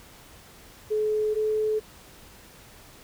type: tone pair in turn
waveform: sine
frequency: 428 / 431 Hz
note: A4 / A4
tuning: -48 / -36 cents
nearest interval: unison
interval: 12 cents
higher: second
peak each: -22 dBFS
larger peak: neither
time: 0.9-1.35 / 1.35-1.8 s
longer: neither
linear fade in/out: 20 ms
effects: pink hiss -50 dBFS RMS until 3.03 s